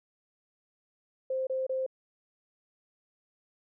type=tone bursts; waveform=sine; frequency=523.3 Hz; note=C5; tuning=in tune; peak=-28 dBFS; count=3; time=1.3-1.864 s; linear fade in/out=5 ms; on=170 ms; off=27 ms; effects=none